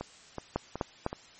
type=two click trains; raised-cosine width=1 ms; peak=-21 / -14 dBFS; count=4 / 3; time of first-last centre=0.01-1.129 / 0.56-1.064 s; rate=2.68 / 3.97 Hz; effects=white hiss -54 dBFS RMS until 1.39 s + MP3 32 kbps